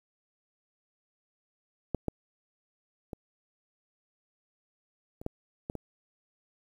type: clicks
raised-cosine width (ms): 2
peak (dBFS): -15 / -16 / -24 / -30 / -18 / -21 / -23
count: 7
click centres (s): 1.947 / 2.083 / 3.132 / 5.215 / 5.264 / 5.699 / 5.753
effects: 9-bit